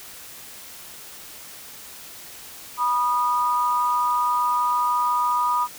sine tone pair together, 976.3 / 1230 Hz, B5 / D#6, -20 / -20 cents, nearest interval major third, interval 400 cents, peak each -21 / -22 dBFS, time 2.77-5.68 s, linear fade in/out 50 ms, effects white hiss -41 dBFS RMS until 5.78 s

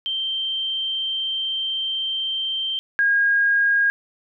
sine tone pair in turn, 3136 / 1629.9 Hz, G7 / G#6, 0 / -33 cents, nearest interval major seventh, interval 1133 cents, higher first, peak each -22 / -15 dBFS, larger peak second, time 0.06-2.79 / 2.99-3.9 s, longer first, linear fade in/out 0 ms, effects none

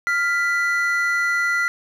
triangle tone pair together, 1396.9 / 1983.5 Hz, F6 / B6, 0 / +7 cents, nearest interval tritone, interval 607 cents, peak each -19 dBFS, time 0.07-1.68 s, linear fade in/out 0 ms, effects none

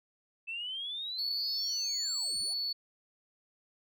sine exponential sweep, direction up, 2620 to 9780 Hz, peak -35 dBFS, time 0.47-2.54 s, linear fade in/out 20 ms
sine tone, 4435 Hz, C#8, in tune, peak -30 dBFS, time 1.18-2.73 s, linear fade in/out 10 ms
effects tanh soft clip ceiling -28 dBFS

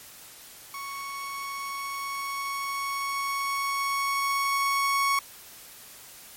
30% pulse tone with level ramp, 1108.7 Hz, C#6, in tune, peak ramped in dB -32 to -19 dBFS, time 0.74-5.19 s, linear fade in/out 2 ms, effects white hiss -47 dBFS RMS until 6.36 s + MP3 64 kbps

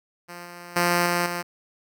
5% pulse tone with level steps, 174.61 Hz, F3, in tune, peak -26 / -28 / -8 / -10 / -16 dBFS, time 0.28-1.43 s, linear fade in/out 20 ms, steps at 0.45 / 0.76 / 1.06 / 1.26 s, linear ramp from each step 5 ms, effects none

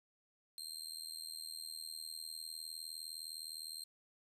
25% pulse tone with amplitude modulation, 4179 Hz, C8, 3 cents flat, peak -36 dBFS, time 0.58-3.84 s, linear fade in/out 0 ms, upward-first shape sine, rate 79.7 Hz, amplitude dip 90%, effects none

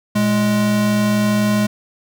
square tone pair together, 116.54 / 208.9 Hz, A#2 / G#3, 0 / +10 cents, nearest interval minor seventh, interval 1010 cents, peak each -24 / -15 dBFS, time 0.15-1.67 s, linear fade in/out 10 ms, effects none

